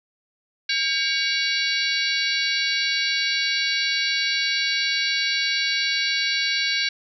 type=harmonic tone with a mistuned harmonic; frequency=563 Hz; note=C#5; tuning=27 cents sharp; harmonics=3 / 4 / 5 / 6 / 7 / 8 / 9 / 10; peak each=-28 / -26 / -31 / -34 / -26 / -27 / -38 / -35 dBFS; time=0.69-6.89 s; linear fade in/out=5 ms; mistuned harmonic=3; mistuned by=-85 cents; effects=none